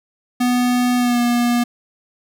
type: tone with pitch glide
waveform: square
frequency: 246.8 to 240.3 Hz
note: B3 to B3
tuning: -1 to -47 cents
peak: -15 dBFS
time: 0.4-1.64 s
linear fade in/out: 10 ms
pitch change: -46 cents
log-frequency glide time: 0.97-1.2 s
effects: none